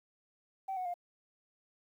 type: tone with pitch steps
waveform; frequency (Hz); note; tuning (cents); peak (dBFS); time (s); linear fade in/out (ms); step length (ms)
sine; 770 / 736.5 / 704.5; G5 / F#5 / F5; -31 / -8 / +15; -33; 0.68-0.941; 10; 87
effects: tanh soft clip ceiling -31 dBFS + 11-bit